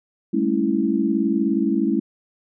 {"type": "chord", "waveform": "sine", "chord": "A dominant seventh", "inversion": "third", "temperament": "equal with one note detuned", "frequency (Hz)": [200.7, 220, 277.2, 329.6], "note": ["G3", "A3", "C#4", "E4"], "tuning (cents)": [41, 0, 0, 0], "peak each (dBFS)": [-24, -23, -23, -22], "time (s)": [0.33, 2], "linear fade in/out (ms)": 10, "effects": []}